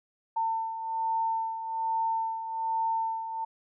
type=beating tone pair; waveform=sine; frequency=900 / 901.2 Hz; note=A5 / A5; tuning=+39 / +41 cents; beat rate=1.2 Hz; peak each=-28 / -35 dBFS; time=0.36-3.45 s; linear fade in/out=10 ms; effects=none